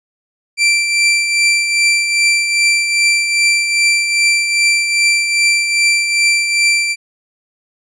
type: tone with tremolo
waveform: sawtooth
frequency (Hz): 2349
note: D7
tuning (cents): 0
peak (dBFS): -5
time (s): 0.57-6.96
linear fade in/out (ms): 50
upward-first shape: triangle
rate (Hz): 2.5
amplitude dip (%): 55
effects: resampled to 22050 Hz